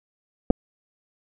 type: clicks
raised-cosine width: 2 ms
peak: -5 dBFS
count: 2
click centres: 0.503 / 0.507 s
effects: none